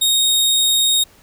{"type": "tone", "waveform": "sawtooth", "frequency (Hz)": 3729, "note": "A#7", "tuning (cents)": 0, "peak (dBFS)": -10, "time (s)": [0.01, 1.04], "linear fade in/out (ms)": 10, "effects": ["pink hiss -50 dBFS RMS until 1.22 s"]}